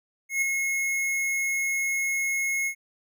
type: tone with ADSR envelope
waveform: square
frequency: 2169 Hz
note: C#7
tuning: 38 cents flat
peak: -21 dBFS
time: 0.29-2.75 s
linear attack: 130 ms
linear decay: 6 ms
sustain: -4 dB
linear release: 82 ms
effects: none